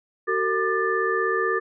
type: tone cluster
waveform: sine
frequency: 378.1 / 454.2 / 1197 / 1759 Hz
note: F#4 / A#4 / D6 / A6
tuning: +38 / -45 / +33 / -1 cents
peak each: -26 dBFS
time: 0.27-1.6 s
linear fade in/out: 20 ms
effects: none